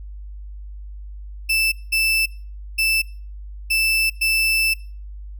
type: tone bursts at uneven times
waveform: 35% pulse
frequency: 2645 Hz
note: E7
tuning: 5 cents sharp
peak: -15 dBFS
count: 5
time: 1.49-1.72 / 1.92-2.26 / 2.78-3.02 / 3.7-4.1 / 4.21-4.74 s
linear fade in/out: 10 ms
effects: noise-tail reverb RT60 0.4 s tail -22 dB re dry + added 50 Hz sine -32 dBFS peak until 5.39 s